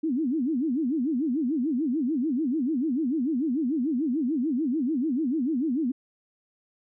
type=tone with vibrato; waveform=sine; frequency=278.8 Hz; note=C#4; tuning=10 cents sharp; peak=-23 dBFS; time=0.03-5.92 s; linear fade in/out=10 ms; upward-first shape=sine; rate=6.8 Hz; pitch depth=290 cents each way; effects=none